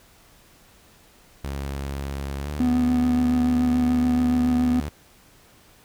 sawtooth tone with pitch glide, 69.3 to 73.85 Hz, C#2 to D2, 0 to +10 cents, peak -24 dBFS, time 1.44-4.89 s, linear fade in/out 0 ms, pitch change +110 cents, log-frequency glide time 2.41-2.49 s
triangle tone with vibrato, 247.6 Hz, B3, 5 cents sharp, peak -16 dBFS, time 2.6-4.8 s, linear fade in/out 2 ms, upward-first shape sine, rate 7 Hz, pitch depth 16 cents each way
effects pink hiss -54 dBFS RMS until 5.84 s

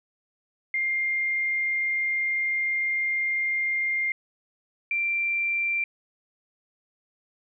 sine tone pair in turn, 2111 / 2359 Hz, C7 / D7, +15 / +7 cents, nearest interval major second, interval 192 cents, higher second, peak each -23 dBFS, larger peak neither, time 0.74-4.12 / 4.91-5.84 s, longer first, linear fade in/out 2 ms, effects none

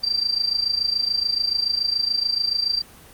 sine tone with amplitude modulation, 4699 Hz, D8, in tune, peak -16 dBFS, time 0.03-2.82 s, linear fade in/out 10 ms, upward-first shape sine, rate 27 Hz, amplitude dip 80%, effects pink hiss -46 dBFS RMS until 3.13 s + Opus 24 kbps

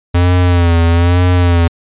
square tone with vibrato, 86.8 Hz, F2, 10 cents flat, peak -8 dBFS, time 0.14-1.68 s, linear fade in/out 10 ms, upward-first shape sine, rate 1.1 Hz, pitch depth 61 cents each way, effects resampled to 8000 Hz

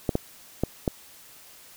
clicks, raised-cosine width 2 ms, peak -9 dBFS, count 4, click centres 0.092 / 0.154 / 0.636 / 0.878 s, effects white hiss -50 dBFS RMS until 1.76 s

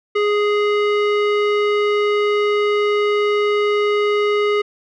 square tone with low-pass filter, 415.3 Hz, G#4, in tune, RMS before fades -17 dBFS, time 0.15-4.62 s, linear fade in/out 10 ms, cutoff 2600 Hz, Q 1.4, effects none

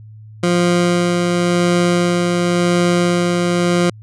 20% pulse tone with tremolo, 175.2 Hz, F3, 6 cents sharp, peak -7 dBFS, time 0.43-3.9 s, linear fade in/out 5 ms, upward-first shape sine, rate 0.93 Hz, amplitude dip 25%, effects added 108 Hz sine -35 dBFS peak until 4.02 s + resampled to 22050 Hz

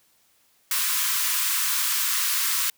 white high-pass noise, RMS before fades -24 dBFS, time 0.71-2.7 s, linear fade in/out 2 ms, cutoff 970 Hz, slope 96 dB/octave, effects white hiss -63 dBFS RMS until 2.77 s

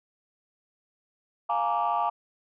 sine chord, Bb dominant seventh, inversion second, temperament just, 699.2 / 839.1 / 932.3 / 1165.4 Hz, F5 / Ab5 / Bb5 / D6, +2 / +18 / 0 / -14 cents, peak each -28 dBFS, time 1.49-2.1 s, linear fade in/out 10 ms, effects tanh soft clip ceiling -17 dBFS

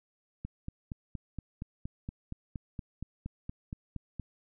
click train, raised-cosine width 5 ms, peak -25 dBFS, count 17, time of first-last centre 0.45-4.197 s, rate 4.27 Hz, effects none

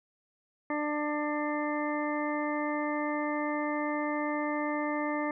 harmonic tone, 297.5 Hz, D4, 22 cents sharp, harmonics 1 / 2 / 3 / 4 / 6 / 7, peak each -32 / -35 / -37 / -38 / -40 / -40 dBFS, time 0.7-5.31 s, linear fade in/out 2 ms, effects none

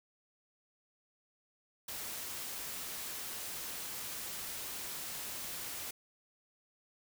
white noise, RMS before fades -42 dBFS, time 1.88-5.91 s, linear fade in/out 5 ms, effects none

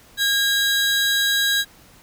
40% pulse tone pair together, 1629 / 3874 Hz, G#6 / B7, -34 / -34 cents, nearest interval octave + minor third, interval 1500 cents, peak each -19 dBFS, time 0.17-1.65 s, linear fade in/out 50 ms, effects pink hiss -50 dBFS RMS until 2.02 s

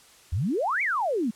sine exponential two-way sweep, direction up then down, 73.42 to 2371 to 203.3 Hz, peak -23 dBFS, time 0.32-1.31 s, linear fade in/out 10 ms, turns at 0.82 s, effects white hiss -54 dBFS RMS until 1.35 s + low-pass 10000 Hz 12 dB/octave

